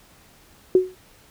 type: tone with exponential decay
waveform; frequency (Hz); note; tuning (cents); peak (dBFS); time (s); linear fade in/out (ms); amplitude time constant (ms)
sine; 370; F#4; 0; -8; 0.75-0.95; 2; 42
effects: pink hiss -53 dBFS RMS until 1.3 s